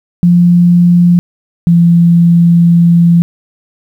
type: tone pair in turn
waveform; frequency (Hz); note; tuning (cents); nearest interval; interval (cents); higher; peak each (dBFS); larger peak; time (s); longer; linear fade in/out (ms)
sine; 174.61 / 170.52; F3 / F3; 0 / -41; unison; 41; first; -3; neither; 0.23-1.19 / 1.67-3.22; second; 0
effects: 7-bit